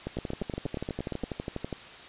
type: two click trains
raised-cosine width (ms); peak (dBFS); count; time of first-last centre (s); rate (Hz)
2; -19 / -19; 11 / 20; 0.07-1.24 / 0.17-1.727; 8.55 / 12.2
effects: white hiss -46 dBFS RMS until 2.08 s + resampled to 8000 Hz